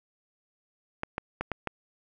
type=clicks; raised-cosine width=0.5 ms; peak=-15 dBFS; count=5; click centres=1.034 / 1.181 / 1.41 / 1.517 / 1.673 s; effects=none